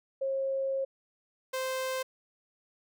sine / sawtooth tone pair in turn, 539 / 520.9 Hz, C#5 / C5, -49 / -8 cents, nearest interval minor second, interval 59 cents, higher first, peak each -28 / -27 dBFS, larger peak second, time 0.21-0.85 / 1.53-2.03 s, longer first, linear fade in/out 10 ms, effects none

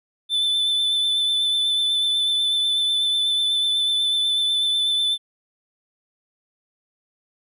triangle tone with vibrato, 3520 Hz, A7, in tune, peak -17 dBFS, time 0.29-5.18 s, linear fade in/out 50 ms, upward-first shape triangle, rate 8.1 Hz, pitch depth 23 cents each way, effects none

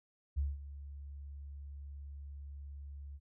sine tone with ADSR envelope, 70.7 Hz, C#2, 35 cents sharp, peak -29 dBFS, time 0.36-3.2 s, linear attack 23 ms, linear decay 190 ms, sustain -15 dB, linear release 47 ms, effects none

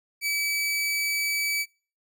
sawtooth tone, 2295 Hz, D7, 40 cents flat, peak -21 dBFS, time 0.21-1.66 s, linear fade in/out 50 ms, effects noise-tail reverb RT60 0.4 s tail -25 dB re dry

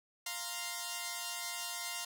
5% pulse chord, F suspended fourth, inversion none, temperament equal, 698.5 / 932.3 / 1046.5 Hz, F5 / Bb5 / C6, 0 / 0 / 0 cents, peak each -31 dBFS, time 0.26-2.05 s, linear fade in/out 5 ms, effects none

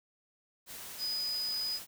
sine tone in noise, 4978 Hz, D#8, in tune, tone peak -32 dBFS, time 0.98-1.8 s, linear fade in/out 50 ms, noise white, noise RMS -45 dBFS, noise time 0.66-1.87 s, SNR +10 dB, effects none

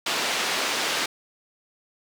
white band-pass noise, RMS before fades -26 dBFS, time 0.06-1.06 s, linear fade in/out 5 ms, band 280 to 4200 Hz, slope 12 dB/octave, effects none

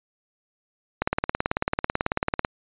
click train, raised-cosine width 0.5 ms, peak -7 dBFS, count 27, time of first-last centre 1.02-2.449 s, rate 18.2 Hz, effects resampled to 8000 Hz

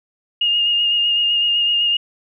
sine tone with vibrato, 2841 Hz, F7, 29 cents sharp, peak -14 dBFS, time 0.41-1.97 s, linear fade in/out 5 ms, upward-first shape sine, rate 7.9 Hz, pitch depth 20 cents each way, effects none

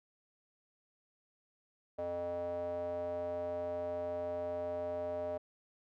square tone with band-pass filter, 87.31 Hz, F2, in tune, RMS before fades -38 dBFS, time 1.98-5.38 s, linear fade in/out 10 ms, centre 600 Hz, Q 6.2, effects none

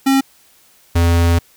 square tone pair in turn, 269.8 / 84.98 Hz, C#4 / F2, -47 / -47 cents, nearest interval octave + minor sixth, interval 2000 cents, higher first, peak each -11 dBFS, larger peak neither, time 0.06-0.21 / 0.95-1.39 s, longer second, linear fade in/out 10 ms, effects white hiss -51 dBFS RMS until 1.56 s

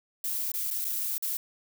violet noise with dropouts, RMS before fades -31 dBFS, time 0.24-1.37 s, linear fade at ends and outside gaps 2 ms, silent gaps 0.518-0.539 / 0.704-0.71 / 0.845-0.85 / 1.181-1.224 s, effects none

